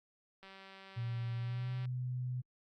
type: click train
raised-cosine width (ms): 0.3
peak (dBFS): -38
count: 276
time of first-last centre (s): 0.43-1.855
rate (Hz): 193
type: tone with pitch glide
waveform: sine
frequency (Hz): 117.9 to 125.63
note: A#2 to B2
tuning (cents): +20 to +30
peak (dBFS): -35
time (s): 0.96-2.42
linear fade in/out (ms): 20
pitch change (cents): +110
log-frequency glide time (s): 1.37-1.72
effects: Opus 48 kbps